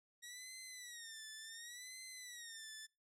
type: tone with vibrato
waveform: 10% pulse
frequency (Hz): 1896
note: A#6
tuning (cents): +29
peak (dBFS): -40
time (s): 0.22-2.87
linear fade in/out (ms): 20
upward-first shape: sine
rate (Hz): 0.69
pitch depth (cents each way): 140
effects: noise-tail reverb RT60 0.3 s tail -26 dB re dry + low-pass 10000 Hz 12 dB/octave